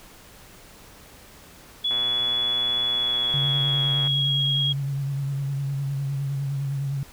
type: tone with pitch glide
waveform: sine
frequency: 3400 to 3290 Hz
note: G#7 to G#7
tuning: +40 to -17 cents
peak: -21 dBFS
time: 1.84-4.73 s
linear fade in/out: 10 ms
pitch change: -57 cents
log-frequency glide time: 2.83-4.49 s
type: click train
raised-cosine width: 0.5 ms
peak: -22 dBFS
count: 265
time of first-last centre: 1.91-4.074 s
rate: 122 Hz
type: tone with vibrato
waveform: sine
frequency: 138.59 Hz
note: C#3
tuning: in tune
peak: -24 dBFS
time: 3.34-7.03 s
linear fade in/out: 0 ms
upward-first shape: sine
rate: 9.8 Hz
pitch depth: 37 cents each way
effects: pink hiss -48 dBFS RMS until 7.12 s